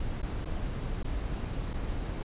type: noise with dropouts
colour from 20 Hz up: brown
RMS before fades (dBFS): -33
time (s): 0-2.23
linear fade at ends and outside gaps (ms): 5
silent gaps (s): 0.219-0.228 / 0.448-0.456 / 1.03-1.044 / 1.734-1.738
effects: resampled to 8000 Hz